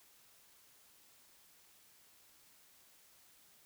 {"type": "silence", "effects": ["white hiss -65 dBFS RMS until 3.65 s"]}